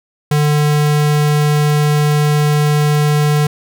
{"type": "tone", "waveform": "square", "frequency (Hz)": 148.8, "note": "D3", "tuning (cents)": 23, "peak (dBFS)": -11, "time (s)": [0.31, 3.47], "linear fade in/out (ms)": 5, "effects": []}